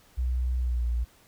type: tone with pitch glide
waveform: sine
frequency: 62.4 to 59.1 Hz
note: B1 to A#1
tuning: +19 to +24 cents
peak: -24 dBFS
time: 0.17-1.05 s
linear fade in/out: 20 ms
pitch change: -95 cents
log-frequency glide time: 0.59-0.85 s
effects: pink hiss -59 dBFS RMS until 1.27 s